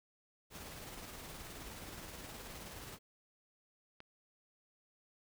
pink noise with tremolo, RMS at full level -48 dBFS, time 0.5-2.99 s, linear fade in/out 50 ms, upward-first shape square, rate 19 Hz, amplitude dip 25%
click, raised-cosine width 0.3 ms, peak -35 dBFS, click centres 4.004 s
effects none

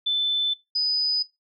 sine tone pair in turn, 3520 / 4987 Hz, A7 / D#8, 0 / +3 cents, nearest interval tritone, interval 603 cents, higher second, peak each -20 dBFS, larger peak neither, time 0.06-0.54 / 0.75-1.23 s, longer neither, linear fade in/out 10 ms, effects noise-tail reverb RT60 0.2 s tail -20 dB re dry

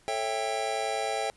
square chord, A dominant seventh, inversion none, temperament just, 440 / 550 / 660 / 792 Hz, A4 / C#5 / E5 / G5, 0 / -14 / +2 / +18 cents, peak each -36 / -37 / -35 / -32 dBFS, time 0.08-1.3 s, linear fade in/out 0 ms, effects pink hiss -61 dBFS RMS until 1.36 s + resampled to 24000 Hz

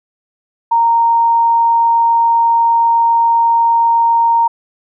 sine tone, 927 Hz, A#5, 10 cents flat, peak -8 dBFS, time 0.71-4.48 s, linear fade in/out 10 ms, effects none

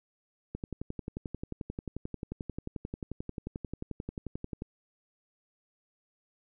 click train, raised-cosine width 3 ms, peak -23 dBFS, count 47, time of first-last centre 0.55-4.621 s, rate 11.3 Hz, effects none

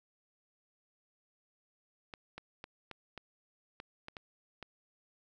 clicks, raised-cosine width 0.3 ms, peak -28 dBFS, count 9, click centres 2.138 / 2.38 / 2.641 / 2.913 / 3.177 / 3.801 / 4.084 / 4.168 / 4.627 s, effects none

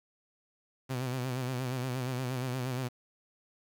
sawtooth tone with vibrato, 127.5 Hz, C3, 44 cents flat, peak -28 dBFS, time 0.89-2.89 s, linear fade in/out 20 ms, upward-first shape sine, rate 8.5 Hz, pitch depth 67 cents each way, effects 9-bit

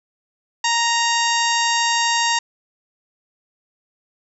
harmonic tone with a mistuned harmonic, 932.3 Hz, A#5, in tune, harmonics 1 / 2 / 3 / 4 / 5 / 6 / 7 / 8, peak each -20 / -23 / -25 / -26 / -27 / -28 / -28 / -29 dBFS, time 0.64-2.39 s, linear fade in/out 5 ms, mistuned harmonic 8, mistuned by -16 cents, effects none

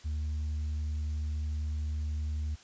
sine tone with tanh clipping, 75.9 Hz, D#2, 42 cents flat, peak -31 dBFS, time 0.04-2.56 s, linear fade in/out 20 ms, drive 2 dB, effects white hiss -56 dBFS RMS until 2.63 s + resampled to 16000 Hz

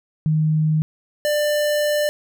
sine / square tone pair in turn, 155.56 / 594.1 Hz, D#3 / D5, 0 / +20 cents, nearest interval octave + major seventh, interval 2320 cents, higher second, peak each -15 / -18 dBFS, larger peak first, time 0.26-0.82 / 1.25-2.09 s, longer second, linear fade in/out 0 ms, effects none

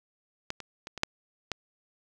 clicks, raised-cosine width 0.2 ms, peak -15 / -23 / -22 / -21 / -7 / -13 dBFS, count 6, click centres 0.504 / 0.603 / 0.871 / 0.977 / 1.034 / 1.517 s, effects none

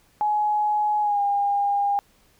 sine tone with pitch glide, 841 to 807.7 Hz, G#5 to G#5, +22 to -48 cents, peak -19 dBFS, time 0.21-1.99 s, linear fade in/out 0 ms, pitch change -70 cents, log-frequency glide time 1.01-1.21 s, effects pink hiss -60 dBFS RMS until 2.39 s

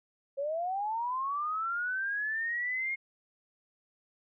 sine linear sweep, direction up, 538 to 2155 Hz, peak -30 dBFS, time 0.37-2.96 s, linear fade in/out 20 ms, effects none

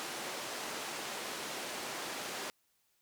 pink band-pass noise, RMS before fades -41 dBFS, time 0-2.5 s, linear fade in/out 0 ms, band 360 to 9400 Hz, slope 12 dB/octave, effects white hiss -75 dBFS RMS until 3.01 s

